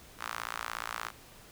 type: tone with high-pass filter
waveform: sawtooth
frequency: 56.9 Hz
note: A#1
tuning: 41 cents flat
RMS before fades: -39 dBFS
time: 0.18-1.12 s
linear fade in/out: 50 ms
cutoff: 1200 Hz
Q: 2.4
effects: pink hiss -54 dBFS RMS until 1.51 s